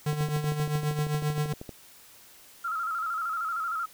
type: tone with tremolo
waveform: square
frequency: 150 Hz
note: D3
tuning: 37 cents sharp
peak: -24 dBFS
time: 0.06-1.53 s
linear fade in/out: 5 ms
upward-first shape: triangle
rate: 7.6 Hz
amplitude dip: 70%
type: click train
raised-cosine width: 2 ms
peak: -25 dBFS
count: 21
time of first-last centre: 0.13-1.692 s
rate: 12.8 Hz
type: tone with vibrato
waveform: sine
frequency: 1330 Hz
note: E6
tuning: 15 cents sharp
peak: -28 dBFS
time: 2.64-3.86 s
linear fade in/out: 10 ms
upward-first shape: square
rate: 13 Hz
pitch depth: 66 cents each way
effects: white hiss -53 dBFS RMS until 3.93 s